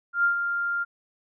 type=tone with ADSR envelope; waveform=sine; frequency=1396.9 Hz; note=F6; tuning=in tune; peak=-17 dBFS; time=0.13-0.85 s; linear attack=110 ms; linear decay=110 ms; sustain=-7 dB; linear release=27 ms; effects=none